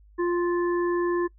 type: harmonic tone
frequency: 349.2 Hz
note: F4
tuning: in tune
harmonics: 1 / 3 / 5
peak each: -22 / -32 / -36 dBFS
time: 0.18-1.28 s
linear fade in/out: 20 ms
effects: noise-tail reverb RT60 0.1 s tail -22 dB re dry + added 51 Hz sine -51 dBFS peak until 1.38 s